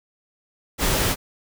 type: noise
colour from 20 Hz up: pink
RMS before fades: -21 dBFS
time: 0.78-1.16 s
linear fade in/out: 50 ms
effects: none